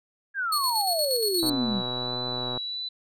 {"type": "exponential sweep", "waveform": "sine", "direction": "down", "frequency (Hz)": [1661.2, 179.8], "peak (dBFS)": -25, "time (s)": [0.34, 1.83], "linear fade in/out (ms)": 50}
{"type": "tone with tremolo", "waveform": "sawtooth", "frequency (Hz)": 4357, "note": "C#8", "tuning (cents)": -31, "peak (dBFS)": -21, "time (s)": [0.52, 1.5], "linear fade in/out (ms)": 5, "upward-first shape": "square", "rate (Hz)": 8.5, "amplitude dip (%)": 45}
{"type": "tone with vibrato", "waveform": "sine", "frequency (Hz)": 3951, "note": "B7", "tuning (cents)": 0, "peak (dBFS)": -30, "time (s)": [1.38, 2.89], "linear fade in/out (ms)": 10, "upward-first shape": "sine", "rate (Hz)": 1.5, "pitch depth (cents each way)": 16}
{"type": "click train", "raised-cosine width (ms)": 1, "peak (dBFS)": -20, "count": 143, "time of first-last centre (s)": [1.43, 2.575], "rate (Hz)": 124}
{"effects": []}